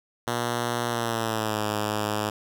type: tone with pitch glide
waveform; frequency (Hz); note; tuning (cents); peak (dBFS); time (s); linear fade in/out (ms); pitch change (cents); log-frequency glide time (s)
5% pulse; 120 to 105.68; B2 to G#2; -49 to +31; -14; 0.27-2.3; 5; -220; 0.85-1.63
effects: none